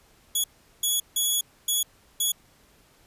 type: tone bursts at uneven times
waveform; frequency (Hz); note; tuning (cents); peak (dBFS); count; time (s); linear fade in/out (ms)
10% pulse; 3372; G#7; +26; -14; 5; 0.35-0.44 / 0.83-1 / 1.16-1.41 / 1.68-1.83 / 2.2-2.32; 5
effects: pink hiss -59 dBFS RMS until 3.06 s + resampled to 32000 Hz